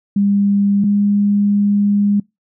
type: tone pair in turn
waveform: sine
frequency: 201 / 203.6 Hz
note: G3 / G#3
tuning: +44 / -34 cents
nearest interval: unison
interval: 22 cents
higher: second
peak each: -11 dBFS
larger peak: neither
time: 0.16-0.84 / 0.84-2.2 s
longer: second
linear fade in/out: 5 ms
effects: noise-tail reverb RT60 0.2 s tail -25 dB re dry